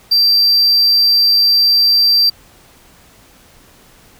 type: tone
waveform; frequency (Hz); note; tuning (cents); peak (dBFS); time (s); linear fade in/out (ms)
triangle; 4699; D8; 0; -7; 0.11-2.3; 10
effects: pink hiss -46 dBFS RMS until 4.19 s